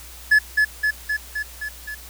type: tone with echo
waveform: triangle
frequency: 1713 Hz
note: A6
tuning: 47 cents flat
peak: -9 dBFS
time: 0.31-0.39 s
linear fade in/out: 10 ms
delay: 260 ms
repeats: 6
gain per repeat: -3 dB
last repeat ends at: 1.95 s
effects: added 60 Hz sine -42 dBFS peak until 2.09 s + white hiss -42 dBFS RMS until 2.09 s